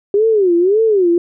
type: tone with vibrato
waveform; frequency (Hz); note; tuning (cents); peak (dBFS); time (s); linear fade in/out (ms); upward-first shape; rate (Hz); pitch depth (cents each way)
sine; 391.5; G4; -2; -9; 0.14-1.18; 2; sine; 1.8; 240
effects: none